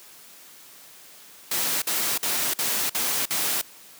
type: noise bursts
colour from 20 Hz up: white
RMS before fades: -25 dBFS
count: 6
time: 1.51-3.615 s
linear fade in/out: 5 ms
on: 310 ms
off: 49 ms
effects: white hiss -48 dBFS RMS until 3.99 s + high-pass 150 Hz 12 dB/octave